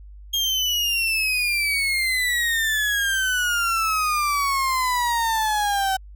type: exponential sweep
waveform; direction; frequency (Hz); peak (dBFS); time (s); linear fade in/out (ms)
35% pulse; down; 3250 to 759; -18; 0.33-5.97; 10
effects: added 50 Hz sine -39 dBFS peak until 6.15 s